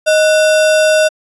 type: tone with sample-and-hold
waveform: sine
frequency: 622.3 Hz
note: D#5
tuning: in tune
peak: -7 dBFS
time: 0.06-1.09 s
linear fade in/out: 20 ms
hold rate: 2100 Hz
effects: resampled to 24000 Hz